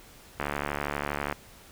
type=click train; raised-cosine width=0.5 ms; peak=-14 dBFS; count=68; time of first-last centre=0.4-1.325 s; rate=72.4 Hz; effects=pink hiss -52 dBFS RMS until 1.71 s